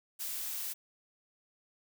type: noise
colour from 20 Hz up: blue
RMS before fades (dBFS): -38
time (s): 0.19-0.74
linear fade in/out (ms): 20
effects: none